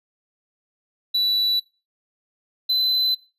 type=tone pair in turn; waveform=triangle; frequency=3951 / 4032 Hz; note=B7 / B7; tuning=0 / +35 cents; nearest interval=unison; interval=35 cents; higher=second; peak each=-16 dBFS; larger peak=neither; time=1.14-1.6 / 2.69-3.15 s; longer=neither; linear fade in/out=10 ms; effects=noise-tail reverb RT60 0.3 s tail -22 dB re dry + resampled to 32000 Hz